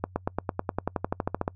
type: accelerating click train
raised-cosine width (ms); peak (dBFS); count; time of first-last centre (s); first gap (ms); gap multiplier
1; -12; 17; 0.04-1.479; 120; 0.96
effects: noise-tail reverb RT60 0.1 s tail -26 dB re dry + added 92 Hz sine -47 dBFS peak until 1.55 s